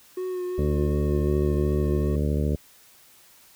triangle tone with vibrato, 364.9 Hz, F#4, 24 cents flat, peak -25 dBFS, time 0.17-2.16 s, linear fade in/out 5 ms, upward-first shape sine, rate 2.7 Hz, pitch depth 23 cents each way
harmonic tone, 73.7 Hz, D2, 7 cents sharp, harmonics 1 / 2 / 3 / 4 / 5 / 6 / 7 / 8, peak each -24 / -27 / -30 / -34 / -35 / -34 / -38 / -39 dBFS, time 0.58-2.56 s, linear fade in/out 5 ms
effects white hiss -54 dBFS RMS until 3.55 s

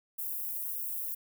white high-pass noise, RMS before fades -36 dBFS, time 0.18-1.15 s, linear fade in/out 10 ms, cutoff 12000 Hz, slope 24 dB/octave, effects none

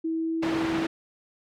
sine tone with pitch glide, 324.3 to 326.6 Hz, E4 to E4, -28 to -16 cents, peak -25 dBFS, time 0.04-0.87 s, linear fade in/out 10 ms, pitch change +12 cents, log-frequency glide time 0.15-0.41 s
pink band-pass noise, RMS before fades -32 dBFS, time 0.42-0.87 s, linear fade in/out 10 ms, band 140 to 2800 Hz, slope 12 dB/octave
effects none

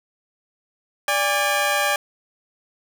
15% pulse tone pair together, 584 / 811.9 Hz, D5 / G#5, -10 / -39 cents, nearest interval tritone, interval 571 cents, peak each -15 dBFS, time 1.08-1.96 s, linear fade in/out 2 ms, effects none

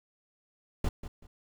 brown noise with echo, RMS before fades -27 dBFS, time 0.84-0.89 s, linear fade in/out 5 ms, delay 190 ms, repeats 2, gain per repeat -12 dB, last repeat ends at 1.27 s, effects none

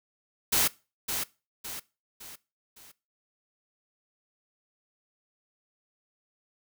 white noise with echo, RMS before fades -24 dBFS, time 0.52-0.68 s, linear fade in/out 10 ms, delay 560 ms, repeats 4, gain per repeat -7 dB, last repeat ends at 2.92 s, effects noise-tail reverb RT60 0.3 s tail -21 dB re dry

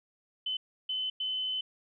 sine tone bursts at uneven times, 3037 Hz, F#7, 44 cents sharp, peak -30 dBFS, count 3, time 0.46-0.57 / 0.89-1.1 / 1.2-1.61 s, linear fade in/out 5 ms, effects none

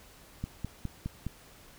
click train, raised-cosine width 5 ms, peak -21 dBFS, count 5, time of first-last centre 0.44-1.266 s, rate 4.84 Hz, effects pink hiss -55 dBFS RMS until 1.78 s

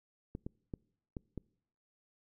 clicks, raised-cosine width 3 ms, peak -27 dBFS, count 5, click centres 0.351 / 0.465 / 0.738 / 1.168 / 1.377 s, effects noise-tail reverb RT60 0.7 s tail -26 dB re dry

